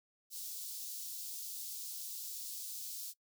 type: high-pass noise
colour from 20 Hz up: white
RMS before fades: -44 dBFS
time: 0.3-3.14 s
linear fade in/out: 50 ms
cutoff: 4100 Hz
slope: 24 dB/octave
effects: noise-tail reverb RT60 0.1 s tail -21 dB re dry